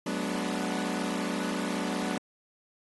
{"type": "chord", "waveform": "sawtooth", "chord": "G# half-diminished seventh", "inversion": "third", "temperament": "equal with one note detuned", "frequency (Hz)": [185, 212.3, 246.9, 293.7], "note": ["F#3", "G#3", "B3", "D4"], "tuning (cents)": [0, 38, 0, 0], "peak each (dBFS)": -31, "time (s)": [0.06, 2.18], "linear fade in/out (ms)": 5, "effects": ["AAC 32 kbps"]}